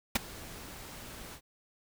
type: noise with ADSR envelope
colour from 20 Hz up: pink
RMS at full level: -24 dBFS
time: 0.15-1.41 s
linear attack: 8 ms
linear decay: 17 ms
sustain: -22 dB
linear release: 70 ms
effects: none